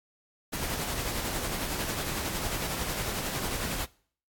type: noise with tremolo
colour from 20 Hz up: pink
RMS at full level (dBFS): -31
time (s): 0.52-3.86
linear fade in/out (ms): 20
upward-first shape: sine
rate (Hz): 11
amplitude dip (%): 35
effects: noise-tail reverb RT60 0.5 s tail -22 dB re dry + AAC 64 kbps